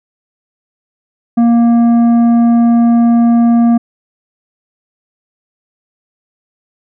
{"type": "tone with tanh clipping", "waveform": "sine", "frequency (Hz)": 234.4, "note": "A#3", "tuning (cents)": 10, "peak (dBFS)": -7, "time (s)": [1.37, 3.78], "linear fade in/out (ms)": 10, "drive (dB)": 8, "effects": []}